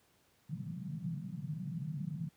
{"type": "band-pass noise", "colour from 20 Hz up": "white", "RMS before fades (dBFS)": -40, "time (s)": [0.49, 2.29], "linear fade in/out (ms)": 5, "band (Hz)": [130, 180], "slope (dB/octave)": 48, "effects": ["pink hiss -70 dBFS RMS until 2.36 s", "high-pass 80 Hz 12 dB/octave"]}